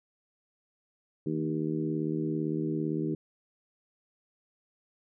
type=harmonic tone with a mistuned harmonic; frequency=77.78 Hz; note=D#2; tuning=in tune; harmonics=2 / 3 / 4 / 5 / 6; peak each=-33 / -36 / -32 / -35 / -44 dBFS; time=1.26-3.15 s; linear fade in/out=5 ms; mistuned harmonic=2; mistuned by=+27 cents; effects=none